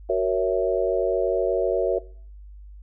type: chord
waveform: sine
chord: F# dominant seventh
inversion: none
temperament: equal with one note detuned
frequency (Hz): 373.6 / 466.2 / 554.4 / 659.3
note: F#4 / A#4 / C#5 / E5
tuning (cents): +17 / 0 / 0 / 0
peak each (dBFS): -25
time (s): 0.09-1.99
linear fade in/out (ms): 10
effects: noise-tail reverb RT60 0.5 s tail -21 dB re dry + added 50 Hz sine -40 dBFS peak until 2.82 s